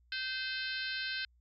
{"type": "harmonic tone", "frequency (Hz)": 517, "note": "C5", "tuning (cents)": -21, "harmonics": [3, 4, 5, 6, 7, 8, 9, 10], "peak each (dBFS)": [-38, -48, -43, -44, -46, -42, -47, -49], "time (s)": [0.12, 1.25], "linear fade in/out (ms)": 2, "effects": ["added 60 Hz sine -64 dBFS peak until 1.4 s"]}